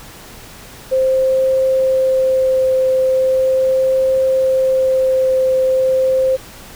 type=tone with vibrato; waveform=sine; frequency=523.3 Hz; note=C5; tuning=in tune; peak=-11 dBFS; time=0.91-6.37 s; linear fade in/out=20 ms; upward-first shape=triangle; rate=0.38 Hz; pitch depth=10 cents each way; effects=pink hiss -37 dBFS RMS until 6.75 s